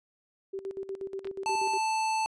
sine tone with tremolo, 388.2 Hz, G4, 17 cents flat, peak -32 dBFS, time 0.53-1.78 s, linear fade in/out 10 ms, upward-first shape square, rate 8.3 Hz, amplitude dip 75%
clicks, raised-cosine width 0.3 ms, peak -29 dBFS, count 2, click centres 1.246 / 1.272 s
square tone, 880 Hz, A5, in tune, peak -27 dBFS, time 1.46-2.26 s, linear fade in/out 0 ms
effects resampled to 22050 Hz

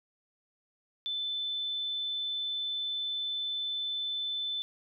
sine tone, 3520 Hz, A7, in tune, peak -31 dBFS, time 1.06-4.62 s, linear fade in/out 0 ms, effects none

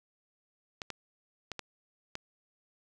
clicks, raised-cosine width 0.2 ms, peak -20 dBFS, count 5, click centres 0.818 / 0.903 / 1.517 / 1.593 / 2.154 s, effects none

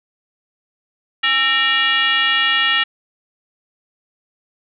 sine tone with frequency modulation, 2349 Hz, D7, in tune, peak -13 dBFS, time 1.23-2.84 s, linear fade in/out 10 ms, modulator 507 Hz, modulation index 1.9, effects none

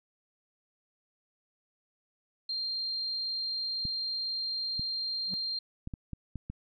sine tone, 4186 Hz, C8, in tune, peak -31 dBFS, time 2.49-5.59 s, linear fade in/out 5 ms
clicks, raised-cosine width 5 ms, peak -25 dBFS, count 7, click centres 3.853 / 4.795 / 5.874 / 5.938 / 6.133 / 6.357 / 6.5 s
triangle tone with exponential growth, 185 Hz, F#3, in tune, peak -32 dBFS, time 5.25-5.34 s, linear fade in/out 0 ms, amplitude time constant 18 ms
effects none

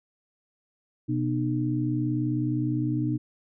sine tone cluster, 126.2 / 244.7 / 304.4 Hz, B2 / B3 / D#4, +38 / -16 / -38 cents, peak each -27 / -32 / -27 dBFS, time 1.08-3.18 s, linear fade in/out 20 ms, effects none

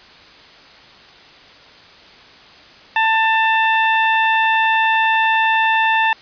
20% pulse tone, 890 Hz, A5, 20 cents sharp, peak -8 dBFS, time 2.96-6.13 s, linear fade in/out 2 ms, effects white hiss -43 dBFS RMS until 6.21 s + resampled to 11025 Hz

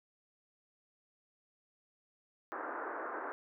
white band-pass noise, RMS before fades -41 dBFS, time 2.52-3.32 s, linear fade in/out 0 ms, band 290 to 1600 Hz, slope 48 dB/octave, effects none

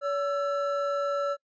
triangle tone pair together, 567.8 / 1336 Hz, C#5 / E6, +41 / +23 cents, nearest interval octave + minor third, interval 1482 cents, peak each -25 / -29 dBFS, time 0.01-1.37 s, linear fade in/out 50 ms, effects noise-tail reverb RT60 0.1 s tail -24 dB re dry + resampled to 16000 Hz

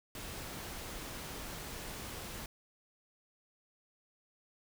pink noise, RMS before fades -44 dBFS, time 0.15-2.46 s, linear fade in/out 2 ms, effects none

